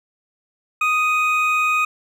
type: tone pair together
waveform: triangle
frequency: 1244.6 / 2500 Hz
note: D#6 / D#7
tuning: 0 / +8 cents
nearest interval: octave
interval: 1208 cents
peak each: -17 dBFS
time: 0.81-1.85 s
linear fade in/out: 5 ms
effects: none